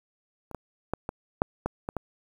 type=clicks; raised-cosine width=1 ms; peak=-28 / -20 / -13 / -17 / -7 / -13 / -17 / -16 dBFS; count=8; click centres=0.513 / 0.547 / 0.936 / 1.091 / 1.419 / 1.66 / 1.889 / 1.967 s; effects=8-bit